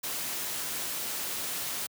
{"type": "noise", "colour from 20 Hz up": "white", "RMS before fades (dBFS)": -34, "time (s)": [0.03, 1.87], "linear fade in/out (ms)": 10, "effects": ["high-pass 100 Hz 12 dB/octave"]}